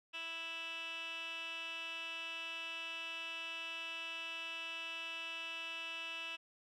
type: tone with band-pass filter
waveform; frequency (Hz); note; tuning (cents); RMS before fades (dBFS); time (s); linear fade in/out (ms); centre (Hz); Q
15% pulse; 329.6; E4; 0; -44; 0.13-6.37; 20; 2600; 8.2
effects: none